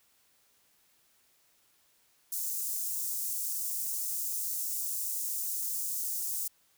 white high-pass noise, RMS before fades -34 dBFS, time 2.32-6.48 s, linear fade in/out 5 ms, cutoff 6500 Hz, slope 24 dB/octave, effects white hiss -68 dBFS RMS until 6.77 s

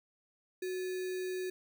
sine tone with sample-and-hold, 368.7 Hz, F#4, 6 cents flat, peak -34 dBFS, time 0.62-1.5 s, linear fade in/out 5 ms, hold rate 2100 Hz, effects none

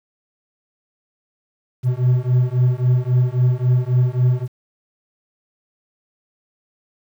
triangle beating tone pair, 123.47 / 127.17 Hz, B2 / C3, 0 / -49 cents, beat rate 3.7 Hz, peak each -15 / -15 dBFS, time 1.83-4.48 s, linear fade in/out 50 ms, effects 8-bit

